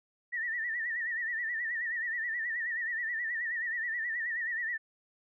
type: tone with vibrato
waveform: sine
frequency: 1862 Hz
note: A#6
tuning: 2 cents flat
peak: -31 dBFS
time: 0.32-4.78 s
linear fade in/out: 20 ms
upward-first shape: sine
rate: 9.4 Hz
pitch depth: 92 cents each way
effects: none